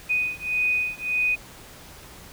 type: beating tone pair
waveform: sine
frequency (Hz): 2489 / 2490.7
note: D#7 / D#7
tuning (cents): 0 / +1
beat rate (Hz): 1.7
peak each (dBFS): -25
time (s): 0.09-1.36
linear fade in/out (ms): 20
effects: pink hiss -45 dBFS RMS until 2.32 s